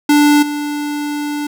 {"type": "tone with level steps", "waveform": "square", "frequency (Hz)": 293.7, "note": "D4", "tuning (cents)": 0, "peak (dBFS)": [-8, -19], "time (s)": [0.09, 1.47], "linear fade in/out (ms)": 5, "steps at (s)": 0.42, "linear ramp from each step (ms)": 10, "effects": []}